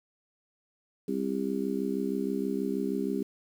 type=harmonic tone; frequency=66.3 Hz; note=C2; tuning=23 cents sharp; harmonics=3 / 4 / 5 / 6; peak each=-33 / -32 / -36 / -33 dBFS; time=1.08-3.23 s; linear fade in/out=5 ms; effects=9-bit